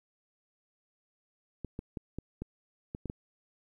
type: clicks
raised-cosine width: 3 ms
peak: -24 dBFS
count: 8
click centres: 1.647 / 1.791 / 1.972 / 2.186 / 2.42 / 2.949 / 3.057 / 3.099 s
effects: 11-bit